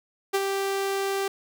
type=tone with ADSR envelope; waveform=sawtooth; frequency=392 Hz; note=G4; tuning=in tune; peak=-16 dBFS; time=0.33-1.28 s; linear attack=18 ms; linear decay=42 ms; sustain=-5 dB; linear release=4 ms; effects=none